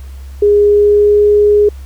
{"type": "tone with pitch glide", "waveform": "sine", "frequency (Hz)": [411.7, 415], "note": ["G#4", "G#4"], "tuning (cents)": [-15, -1], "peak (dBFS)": -5, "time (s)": [0.42, 1.69], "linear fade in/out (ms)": 5, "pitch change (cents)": 14, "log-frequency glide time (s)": [0.63, 1.24], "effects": ["added 67 Hz sine -26 dBFS peak until 1.85 s", "pink hiss -45 dBFS RMS until 1.85 s"]}